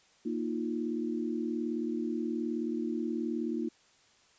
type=chord; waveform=sine; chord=Bb suspended fourth; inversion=none; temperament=just; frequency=233.1 / 310.8 / 349.6 Hz; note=Bb3 / Eb4 / F4; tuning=0 / -2 / +2 cents; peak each=-34 / -35 / -36 dBFS; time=0.25-3.69 s; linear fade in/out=10 ms; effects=white hiss -64 dBFS RMS until 4.38 s + resampled to 16000 Hz